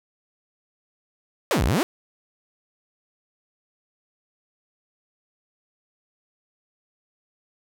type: exponential two-way sweep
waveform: sawtooth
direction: down then up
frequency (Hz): 659.3 to 49 to 397.8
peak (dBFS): -15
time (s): 1.51-1.83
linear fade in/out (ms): 0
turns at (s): 1.64
effects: none